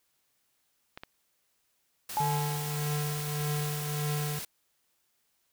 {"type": "clicks", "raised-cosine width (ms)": 0.3, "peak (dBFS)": -25, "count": 2, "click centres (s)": [0.975, 1.035]}
{"type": "noise", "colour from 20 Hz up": "white", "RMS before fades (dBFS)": -39, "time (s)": [2.09, 4.45], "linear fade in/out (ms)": 5}
{"type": "tone with exponential decay", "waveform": "sine", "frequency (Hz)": 855, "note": "A5", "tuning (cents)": -50, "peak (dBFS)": -24, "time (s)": [2.17, 3.09], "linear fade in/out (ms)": 0, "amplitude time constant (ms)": 200}
{"type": "tone with tremolo", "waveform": "square", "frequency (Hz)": 148.4, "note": "D3", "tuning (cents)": 18, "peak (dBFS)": -29, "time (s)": [2.2, 4.39], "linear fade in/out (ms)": 2, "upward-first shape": "triangle", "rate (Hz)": 1.7, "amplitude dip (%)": 50}
{"effects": ["white hiss -74 dBFS RMS until 5.52 s"]}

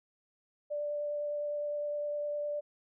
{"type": "tone with vibrato", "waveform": "sine", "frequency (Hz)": 588, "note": "D5", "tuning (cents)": 2, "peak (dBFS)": -32, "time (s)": [0.7, 2.61], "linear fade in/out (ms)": 20, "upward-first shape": "sine", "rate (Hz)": 9.8, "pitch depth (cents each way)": 8, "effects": []}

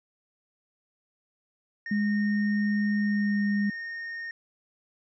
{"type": "tone", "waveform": "triangle", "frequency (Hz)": 1841, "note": "A#6", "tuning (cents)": -22, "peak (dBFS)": -32, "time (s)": [1.86, 4.31], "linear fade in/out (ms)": 2}
{"type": "tone with pitch glide", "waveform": "sine", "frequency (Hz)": [207.7, 204.4], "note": ["G#3", "G#3"], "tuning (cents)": [0, -27], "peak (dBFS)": -23, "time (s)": [1.91, 3.7], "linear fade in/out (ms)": 5, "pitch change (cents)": -27, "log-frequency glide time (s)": [2.97, 3.44]}
{"effects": ["resampled to 16000 Hz"]}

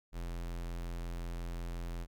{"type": "tone", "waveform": "square", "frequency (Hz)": 42.79, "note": "F1", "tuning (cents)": -35, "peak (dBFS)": -38, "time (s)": [0.12, 2.07], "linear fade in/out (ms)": 50, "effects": []}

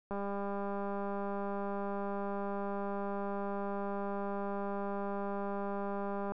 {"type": "click train", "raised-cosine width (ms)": 1, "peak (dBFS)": -25, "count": 1243, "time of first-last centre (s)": [0.11, 6.32], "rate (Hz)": 200, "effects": []}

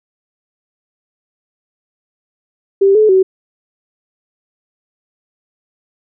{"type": "tone with pitch steps", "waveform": "sine", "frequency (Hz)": [392.5, 430.2, 378], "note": ["G4", "A4", "F#4"], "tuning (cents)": [2, -39, 37], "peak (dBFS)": -6, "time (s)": [2.81, 3.23], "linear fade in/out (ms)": 10, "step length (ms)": 140, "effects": []}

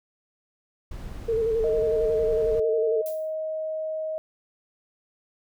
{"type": "noise", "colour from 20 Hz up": "brown", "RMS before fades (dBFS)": -36, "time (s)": [0.91, 2.6], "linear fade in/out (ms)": 5}
{"type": "tone with vibrato", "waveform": "sine", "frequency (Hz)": 449.9, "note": "A4", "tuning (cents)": 39, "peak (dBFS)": -21, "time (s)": [1.28, 3.02], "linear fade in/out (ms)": 10, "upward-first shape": "square", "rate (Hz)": 11, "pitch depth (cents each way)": 39}
{"type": "tone with pitch glide", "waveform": "sine", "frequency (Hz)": [625, 629.3], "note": ["D#5", "D#5"], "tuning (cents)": [8, 19], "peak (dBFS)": -27, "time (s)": [1.64, 4.18], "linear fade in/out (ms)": 0, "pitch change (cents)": 11, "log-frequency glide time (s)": [2.66, 3.4]}
{"type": "noise with exponential decay", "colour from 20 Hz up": "violet", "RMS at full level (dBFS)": -37, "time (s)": [3.06, 3.35], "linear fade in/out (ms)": 1, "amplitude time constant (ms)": 62}
{"effects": []}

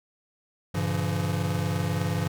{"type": "chord", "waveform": "square", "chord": "G diminished seventh", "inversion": "none", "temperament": "just", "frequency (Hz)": [98, 117.6, 141.12, 169.34], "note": ["G2", "Bb2", "Db3", "Fb3"], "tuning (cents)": [0, 16, 31, 47], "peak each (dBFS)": [-30, -36, -32, -30], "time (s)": [0.74, 2.28], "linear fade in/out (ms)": 10, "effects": []}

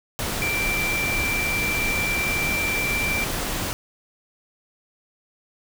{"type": "tone in noise", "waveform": "sine", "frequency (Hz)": 2349, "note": "D7", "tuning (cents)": 0, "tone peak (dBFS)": -23, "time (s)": [0.42, 3.24], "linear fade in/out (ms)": 0, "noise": "pink", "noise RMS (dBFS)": -27, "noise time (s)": [0.19, 3.73], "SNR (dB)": 1, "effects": []}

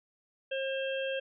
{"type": "harmonic tone", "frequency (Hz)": 536, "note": "C5", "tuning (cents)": 42, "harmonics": [1, 3, 5, 6], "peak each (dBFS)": [-32, -40, -40, -42], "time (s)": [0.51, 1.2], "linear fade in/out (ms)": 10, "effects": []}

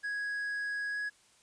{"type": "tone with pitch glide", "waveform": "triangle", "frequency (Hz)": [1661.2, 1671.8], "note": ["G#6", "G#6"], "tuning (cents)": [0, 11], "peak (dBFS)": -31, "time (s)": [0.03, 1.1], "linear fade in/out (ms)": 20, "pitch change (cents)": 11, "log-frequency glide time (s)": [0.91, 0.98], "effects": ["white hiss -64 dBFS RMS until 1.42 s", "resampled to 22050 Hz"]}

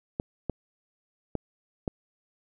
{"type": "clicks", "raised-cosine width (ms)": 2, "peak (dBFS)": -15, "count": 4, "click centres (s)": [0.199, 0.497, 1.353, 1.878], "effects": []}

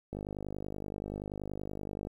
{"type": "click train", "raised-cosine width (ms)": 2, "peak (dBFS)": -25, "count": 99, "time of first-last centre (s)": [0.13, 2.071], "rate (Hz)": 50.5, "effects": ["10-bit"]}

